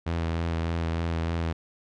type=tone with vibrato; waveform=sawtooth; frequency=83 Hz; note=E2; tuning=12 cents sharp; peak=-22 dBFS; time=0.06-1.53 s; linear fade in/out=10 ms; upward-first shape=sine; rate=3.3 Hz; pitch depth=20 cents each way; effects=low-pass 4000 Hz 12 dB/octave